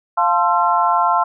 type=chord; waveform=sine; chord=F major seventh; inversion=none; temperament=equal with one note detuned; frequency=698.5 / 880 / 1046.5 / 1349.3 Hz; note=F5 / A5 / C6 / E6; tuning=0 / 0 / 0 / +40 cents; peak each=-19 / -18 / -17 / -20 dBFS; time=0.17-1.24 s; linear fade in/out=10 ms; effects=none